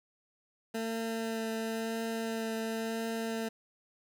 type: tone with vibrato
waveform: 20% pulse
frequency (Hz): 225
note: A3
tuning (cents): +39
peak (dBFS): -28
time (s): 0.74-3.49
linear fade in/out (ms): 10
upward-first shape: triangle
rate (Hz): 0.96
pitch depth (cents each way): 14
effects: none